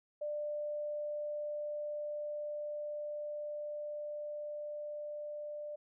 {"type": "tone with level ramp", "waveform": "sine", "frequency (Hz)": 594, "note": "D5", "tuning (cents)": 20, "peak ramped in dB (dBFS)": [-35, -40], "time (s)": [0.21, 5.76], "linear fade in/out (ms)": 10, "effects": []}